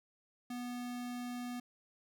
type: tone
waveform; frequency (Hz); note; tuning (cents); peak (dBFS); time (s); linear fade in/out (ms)
square; 244.9; B3; -14; -40; 0.5-1.6; 5
effects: none